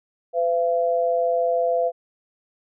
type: tone pair together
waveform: sine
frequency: 506.2 / 680 Hz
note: B4 / F5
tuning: +43 / -46 cents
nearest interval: perfect fourth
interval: 511 cents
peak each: -21 dBFS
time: 0.33-1.92 s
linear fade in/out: 50 ms
effects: none